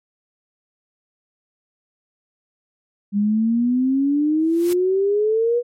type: exponential sweep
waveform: sine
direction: up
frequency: 200 to 488.8 Hz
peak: -15 dBFS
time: 3.12-5.63 s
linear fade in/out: 50 ms
type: noise with exponential growth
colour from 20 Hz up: white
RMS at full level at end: -30 dBFS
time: 4.39-4.73 s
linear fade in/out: 2 ms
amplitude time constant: 73 ms
effects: MP3 64 kbps